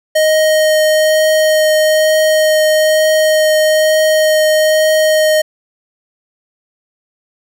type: tone with vibrato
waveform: square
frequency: 622.3 Hz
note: D#5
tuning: in tune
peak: -9 dBFS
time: 0.15-5.42 s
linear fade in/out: 10 ms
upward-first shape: triangle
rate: 1.1 Hz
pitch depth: 8 cents each way
effects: none